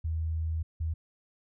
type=tone bursts at uneven times; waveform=sine; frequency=80.4 Hz; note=E2; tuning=43 cents flat; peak=-28 dBFS; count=2; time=0.04-0.63 / 0.8-0.94 s; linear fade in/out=10 ms; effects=none